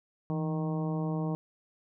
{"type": "harmonic tone with a mistuned harmonic", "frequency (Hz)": 155.56, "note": "D#3", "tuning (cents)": 0, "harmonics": [1, 2, 3, 4, 5, 6, 7], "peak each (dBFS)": [-30, -36, -40, -42, -44, -46, -47], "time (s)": [0.3, 1.35], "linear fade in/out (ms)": 0, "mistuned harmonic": 1, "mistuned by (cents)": 77, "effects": []}